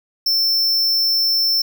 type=tone; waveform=square; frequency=5350 Hz; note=E8; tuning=25 cents sharp; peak=-15 dBFS; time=0.26-1.62 s; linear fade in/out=5 ms; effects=none